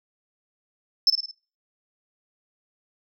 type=tone with echo; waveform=sine; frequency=5274 Hz; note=E8; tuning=in tune; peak=-12 dBFS; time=1.07-1.1 s; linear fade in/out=2 ms; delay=53 ms; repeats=4; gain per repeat=-6 dB; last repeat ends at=1.312 s; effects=noise-tail reverb RT60 0.4 s tail -25 dB re dry + tanh soft clip ceiling -11 dBFS